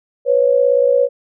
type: tone pair together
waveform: sine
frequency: 494.5 / 552 Hz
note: B4 / C#5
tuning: +2 / -7 cents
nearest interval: major second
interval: 191 cents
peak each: -13 dBFS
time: 0.25-1.09 s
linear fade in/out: 50 ms
effects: none